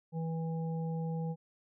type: harmonic tone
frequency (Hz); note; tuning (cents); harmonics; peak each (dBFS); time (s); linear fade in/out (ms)
163.1; E3; -18; 1 / 3 / 5; -33 / -43 / -47; 0.12-1.36; 50
effects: none

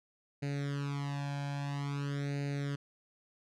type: tone with flanger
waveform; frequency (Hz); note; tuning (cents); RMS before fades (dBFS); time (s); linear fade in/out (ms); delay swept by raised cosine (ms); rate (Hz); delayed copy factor
sawtooth; 141.8; C#3; +40; -36; 0.42-2.76; 10; 0.45 to 1.25; 0.5; +1
effects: low-pass 6000 Hz 12 dB/octave

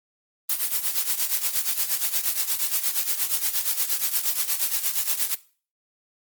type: noise with tremolo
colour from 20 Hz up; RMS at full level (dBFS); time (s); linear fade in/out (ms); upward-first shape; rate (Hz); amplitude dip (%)
blue; -21; 0.49-5.35; 10; triangle; 8.5; 85
effects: noise-tail reverb RT60 0.4 s tail -19 dB re dry + Opus 24 kbps

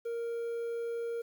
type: tone with quantisation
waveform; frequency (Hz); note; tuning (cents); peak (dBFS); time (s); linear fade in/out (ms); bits
triangle; 466.2; A#4; 0; -31; 0.05-1.22; 10; 10
effects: none

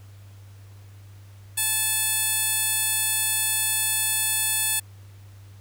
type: tone with band-pass filter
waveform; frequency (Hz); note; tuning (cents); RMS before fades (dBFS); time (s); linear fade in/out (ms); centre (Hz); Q
15% pulse; 870; A5; -20; -24; 1.57-4.8; 10; 11000; 1.7
effects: added 99 Hz sine -43 dBFS peak until 5.6 s + pink hiss -57 dBFS RMS until 5.6 s

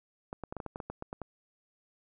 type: clicks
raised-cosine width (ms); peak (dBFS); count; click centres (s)
1; -24; 12; 0.329 / 0.437 / 0.525 / 0.567 / 0.602 / 0.663 / 0.759 / 0.802 / 0.9 / 1.024 / 1.129 / 1.217
effects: none

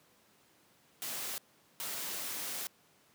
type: noise bursts at uneven times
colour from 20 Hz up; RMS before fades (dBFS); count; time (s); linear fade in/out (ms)
white; -39; 2; 1.02-1.38 / 1.8-2.67; 0
effects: pink hiss -66 dBFS RMS until 3.14 s + high-pass 150 Hz 12 dB/octave

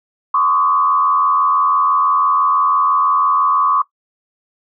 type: tone with frequency modulation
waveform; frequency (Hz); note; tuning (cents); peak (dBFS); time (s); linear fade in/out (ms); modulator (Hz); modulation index
sine; 1128; C#6; +30; -11; 0.34-3.82; 5; 86; 0.92
effects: noise-tail reverb RT60 0.1 s tail -17 dB re dry

